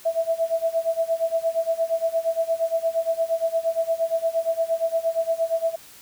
sine tone with tremolo, 659.3 Hz, E5, in tune, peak -17 dBFS, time 0.05-5.76 s, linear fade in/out 10 ms, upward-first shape sine, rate 8.6 Hz, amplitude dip 90%, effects white hiss -47 dBFS RMS until 6.01 s

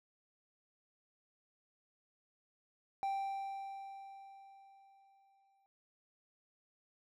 triangle tone with exponential decay, 784 Hz, G5, in tune, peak -31 dBFS, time 3.03-5.66 s, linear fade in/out 0 ms, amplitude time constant 570 ms, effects none

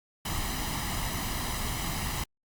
pink noise with comb filter, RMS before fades -32 dBFS, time 0.25-2.24 s, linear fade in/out 5 ms, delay 1 ms, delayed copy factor +0.6, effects Opus 48 kbps

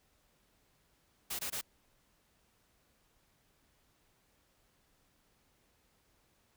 white noise bursts, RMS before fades -38 dBFS, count 3, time 1.3-1.613 s, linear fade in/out 10 ms, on 91 ms, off 20 ms, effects pink hiss -72 dBFS RMS until 6.56 s

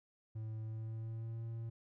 triangle tone with pitch glide, 110 to 114.34 Hz, A2 to A#2, 0 to -33 cents, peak -38 dBFS, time 0.35-1.7 s, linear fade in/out 10 ms, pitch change +67 cents, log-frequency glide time 0.62-1.43 s, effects none

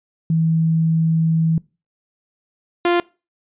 sine / sawtooth tone pair in turn, 162.2 / 348.2 Hz, E3 / F4, -28 / -5 cents, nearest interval octave + minor second, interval 1323 cents, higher second, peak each -14 / -10 dBFS, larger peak second, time 0.3-1.58 / 2.85-3 s, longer first, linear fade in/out 2 ms, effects noise-tail reverb RT60 0.3 s tail -23 dB re dry + resampled to 8000 Hz

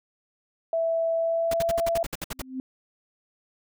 sine tone with pitch glide, 659.3 to 671.2 Hz, E5 to E5, 0 to +31 cents, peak -22 dBFS, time 0.73-2.03 s, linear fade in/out 2 ms, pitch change +31 cents, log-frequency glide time 1.15-1.76 s
pink noise bursts, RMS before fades -32 dBFS, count 11, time 1.51-2.419 s, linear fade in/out 5 ms, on 29 ms, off 59 ms
sine tone with exponential growth, 260 Hz, C4, 11 cents flat, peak -26 dBFS, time 2.3-2.6 s, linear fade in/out 1 ms, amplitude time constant 65 ms
effects none

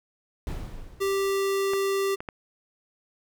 brown noise with exponential decay, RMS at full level -29 dBFS, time 0.47-1.62 s, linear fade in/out 1 ms, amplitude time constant 250 ms
square tone, 392 Hz, G4, in tune, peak -24 dBFS, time 1-2.16 s, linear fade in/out 20 ms
clicks, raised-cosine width 0.5 ms, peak -19 dBFS, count 3, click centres 1.735 / 2.205 / 2.288 s
effects none

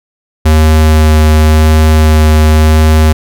square tone with vibrato, 77.78 Hz, D#2, in tune, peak -4 dBFS, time 0.45-3.13 s, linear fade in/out 10 ms, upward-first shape sine, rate 0.92 Hz, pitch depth 9 cents each way, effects none

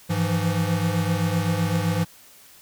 square tone cluster, 102 / 163.8 / 171.6 Hz, G#2 / E3 / F3, -31 / -11 / -30 cents, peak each -26 dBFS, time 0.09-2.05 s, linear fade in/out 20 ms, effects white hiss -50 dBFS RMS until 2.61 s

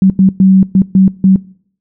sine tone bursts at uneven times, 190.2 Hz, F#3, 48 cents sharp, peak -3 dBFS, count 6, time 0.02-0.1 / 0.19-0.29 / 0.4-0.63 / 0.75-0.82 / 0.95-1.08 / 1.24-1.36 s, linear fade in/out 2 ms, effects noise-tail reverb RT60 0.6 s tail -22 dB re dry

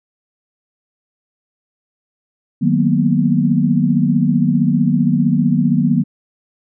sine chord, B major seventh, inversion first, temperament just, 154.34 / 185.21 / 231.5 / 246.9 Hz, D#3 / F#3 / A#3 / B3, -14 / +2 / -12 / 0 cents, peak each -17 dBFS, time 2.61-6.04 s, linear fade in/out 20 ms, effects none

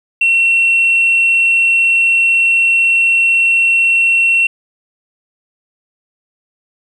sine tone, 2718 Hz, F7, 48 cents flat, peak -7 dBFS, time 0.21-4.47 s, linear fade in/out 5 ms, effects tanh soft clip ceiling -5 dBFS + 8-bit

